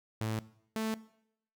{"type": "tone pair in turn", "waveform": "sawtooth", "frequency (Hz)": [110, 220.4], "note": ["A2", "A3"], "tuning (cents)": [0, 3], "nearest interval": "octave", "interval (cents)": 1203, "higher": "second", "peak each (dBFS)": -28, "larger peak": "neither", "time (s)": [[0.21, 0.39], [0.76, 0.94]], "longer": "neither", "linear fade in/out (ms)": 0, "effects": ["noise-tail reverb RT60 0.7 s tail -19 dB re dry"]}